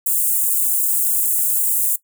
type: high-pass noise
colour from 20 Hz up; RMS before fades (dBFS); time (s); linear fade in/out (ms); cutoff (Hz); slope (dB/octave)
white; -18; 0.06-1.96; 5; 7700; 48
effects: noise-tail reverb RT60 0.1 s tail -18 dB re dry